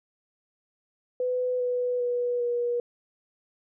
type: tone with pitch steps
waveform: sine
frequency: 501 / 494.1 / 487.3 / 480.6 Hz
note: B4 / B4 / B4 / B4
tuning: +25 / +1 / -23 / -47 cents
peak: -24 dBFS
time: 1.2-2.8 s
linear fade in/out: 2 ms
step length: 400 ms
effects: none